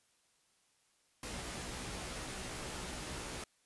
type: noise with comb filter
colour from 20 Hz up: pink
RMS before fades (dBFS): -43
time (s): 1.23-3.44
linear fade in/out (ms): 2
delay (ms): 16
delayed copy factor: +0.6
effects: white hiss -73 dBFS RMS until 3.65 s + resampled to 24000 Hz